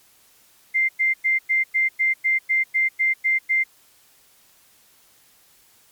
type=tone bursts; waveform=sine; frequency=2093 Hz; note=C7; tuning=in tune; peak=-16 dBFS; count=12; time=0.74-3.64 s; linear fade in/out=20 ms; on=150 ms; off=100 ms; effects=white hiss -56 dBFS RMS until 5.91 s + MP3 96 kbps